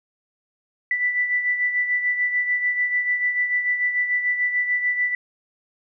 sine beating tone pair, 1975.5 / 1982.3 Hz, B6 / B6, 0 / +6 cents, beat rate 6.8 Hz, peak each -20 / -28 dBFS, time 0.91-5.15 s, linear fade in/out 2 ms, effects none

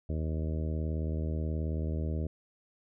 harmonic tone, 78.6 Hz, D#2, 18 cents sharp, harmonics 1 / 2 / 3 / 4 / 5 / 6 / 7 / 8, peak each -31 / -37 / -41 / -43 / -45 / -47 / -48 / -49 dBFS, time 0.09-2.27 s, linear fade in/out 5 ms, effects none

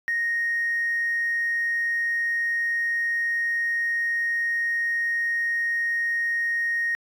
triangle tone, 1864.7 Hz, A#6, in tune, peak -19 dBFS, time 0.08-6.95 s, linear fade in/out 0 ms, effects tanh soft clip ceiling -19 dBFS

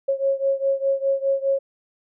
sine beating tone pair, 544 / 548.9 Hz, C#5 / C#5, -33 / -17 cents, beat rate 4.9 Hz, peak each -21 / -23 dBFS, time 0.08-1.59 s, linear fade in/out 10 ms, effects none

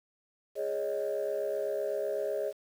sine chord, Ab suspended fourth, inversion none, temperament equal, 415.3 / 554.4 / 622.3 Hz, Ab4 / Db5 / Eb5, 0 / 0 / 0 cents, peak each -33 dBFS, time 0.55-2.53 s, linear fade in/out 50 ms, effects tanh soft clip ceiling -24 dBFS + 9-bit

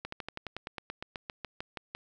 slowing click train, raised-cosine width 0.3 ms, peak -21 dBFS, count 17, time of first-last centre 0.05-1.95 s, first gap 74 ms, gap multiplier 1.06, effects none

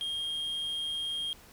triangle tone, 3229 Hz, G#7, 49 cents flat, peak -30 dBFS, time 0.01-1.33 s, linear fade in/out 0 ms, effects pink hiss -55 dBFS RMS until 1.52 s

